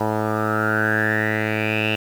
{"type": "tone with low-pass filter sweep", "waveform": "10% pulse", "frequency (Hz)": 108.2, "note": "A2", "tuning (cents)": -29, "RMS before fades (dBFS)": -21, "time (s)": [0, 1.96], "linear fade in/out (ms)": 10, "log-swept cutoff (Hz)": [980, 2800], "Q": 8.9, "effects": ["7-bit"]}